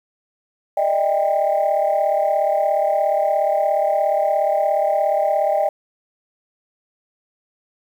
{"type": "tone cluster", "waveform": "sine", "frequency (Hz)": [597, 634, 792], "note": ["D5", "D#5", "G5"], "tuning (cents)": [28, 32, 18], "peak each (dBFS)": -19, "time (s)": [0.77, 5.69], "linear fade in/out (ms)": 5, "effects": ["tanh soft clip ceiling -9 dBFS", "8-bit"]}